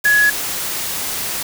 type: tone in noise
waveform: sine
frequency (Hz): 1683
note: G#6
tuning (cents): +23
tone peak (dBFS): -10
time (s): 0.05-0.3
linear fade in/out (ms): 5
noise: white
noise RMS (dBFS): -23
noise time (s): 0.04-1.43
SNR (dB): +10
effects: none